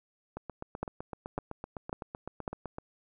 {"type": "two click trains", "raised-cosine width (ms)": 1, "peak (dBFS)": [-18, -24], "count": [4, 20], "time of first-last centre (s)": [[0.83, 2.478], [0.37, 2.784]], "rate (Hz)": [1.82, 7.87], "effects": []}